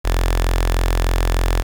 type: tone with notch filter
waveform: sawtooth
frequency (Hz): 43.31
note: F1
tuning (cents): -14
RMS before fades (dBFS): -17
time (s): 0.04-1.63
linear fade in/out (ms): 20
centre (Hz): 170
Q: 0.52
effects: 7-bit